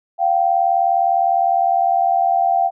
sine tone pair together, 695.2 / 775 Hz, F5 / G5, -8 / -20 cents, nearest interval major second, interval 188 cents, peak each -16 dBFS, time 0.18-2.71 s, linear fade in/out 50 ms, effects none

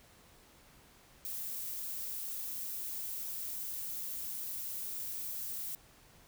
violet noise, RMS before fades -40 dBFS, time 1.25-5.75 s, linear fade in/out 0 ms, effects pink hiss -61 dBFS RMS until 6.27 s

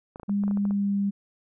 clicks, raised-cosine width 1 ms, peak -26 dBFS, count 10, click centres 0.159 / 0.198 / 0.232 / 0.295 / 0.437 / 0.48 / 0.511 / 0.573 / 0.653 / 0.709 s
sine tone with pitch glide, 201.8 to 199.83 Hz, G#3 to G3, -49 to +34 cents, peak -22 dBFS, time 0.28-1.11 s, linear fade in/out 20 ms, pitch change -17 cents, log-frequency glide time 0.58-0.96 s
effects none

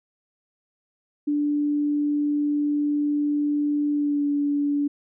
sine tone with pitch glide, 293.1 to 288.2 Hz, D4 to D4, -3 to -33 cents, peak -20 dBFS, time 1.27-4.88 s, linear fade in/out 10 ms, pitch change -30 cents, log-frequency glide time 3.92-4.25 s, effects none

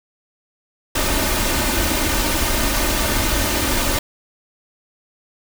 pink noise with comb filter, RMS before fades -19 dBFS, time 0.95-3.99 s, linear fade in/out 5 ms, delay 3.3 ms, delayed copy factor +0.6, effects none

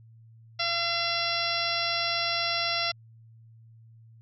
harmonic tone, 682 Hz, F5, 41 cents flat, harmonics 1 / 2 / 3 / 4 / 5 / 6 / 7 / 8, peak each -34 / -34 / -34 / -34 / -34 / -34 / -34 / -34 dBFS, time 0.59-2.92 s, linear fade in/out 10 ms, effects added 113 Hz sine -50 dBFS peak until 4.21 s

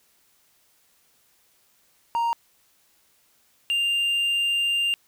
triangle tone pair in turn, 932.3 / 2794 Hz, A#5 / F7, 0 / 0 cents, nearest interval octave + perfect fifth, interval 1900 cents, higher second, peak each -19 dBFS, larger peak neither, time 2.15-2.33 / 3.7-4.94 s, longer second, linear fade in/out 0 ms, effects white hiss -63 dBFS RMS until 5.07 s

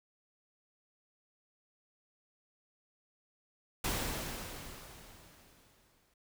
pink noise with exponential decay, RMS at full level -33 dBFS, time 3.84-6.14 s, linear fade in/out 5 ms, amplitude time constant 500 ms, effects none

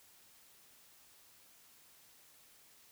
silence, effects white hiss -63 dBFS RMS until 2.91 s

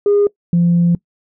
sine tone pair in turn, 408.3 / 172.22 Hz, G#4 / F3, -29 / -24 cents, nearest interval octave + minor third, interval 1495 cents, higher first, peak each -8 dBFS, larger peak neither, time 0.06-0.27 / 0.53-0.95 s, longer second, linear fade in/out 2 ms, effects noise-tail reverb RT60 0.1 s tail -22 dB re dry + tanh soft clip ceiling -6 dBFS

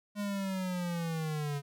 square linear sweep, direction down, 207.4 to 140.7 Hz, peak -33 dBFS, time 0.15-1.62 s, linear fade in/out 50 ms, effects none

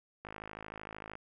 click train, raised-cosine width 0.5 ms, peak -28 dBFS, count 49, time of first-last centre 0.25-1.154 s, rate 53.1 Hz, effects none

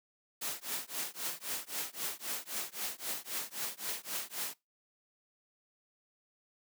white noise with tremolo, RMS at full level -35 dBFS, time 0.41-4.54 s, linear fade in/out 10 ms, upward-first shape triangle, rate 3.8 Hz, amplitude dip 100%, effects noise-tail reverb RT60 0.2 s tail -21 dB re dry + high-pass 200 Hz 12 dB/octave

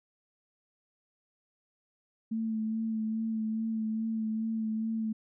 sine tone with vibrato, 221.3 Hz, A3, 10 cents sharp, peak -29 dBFS, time 2.31-5.13 s, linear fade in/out 10 ms, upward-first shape sine, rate 2.4 Hz, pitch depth 23 cents each way, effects none

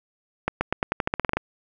accelerating click train, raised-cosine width 0.5 ms, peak -7 dBFS, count 13, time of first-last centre 0.48-1.37 s, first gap 130 ms, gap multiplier 0.89, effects none

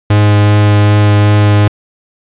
45% pulse tone with vibrato, 103.83 Hz, G#2, in tune, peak -5 dBFS, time 0.1-1.68 s, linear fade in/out 5 ms, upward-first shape triangle, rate 2.6 Hz, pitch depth 10 cents each way, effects resampled to 8000 Hz + 7-bit

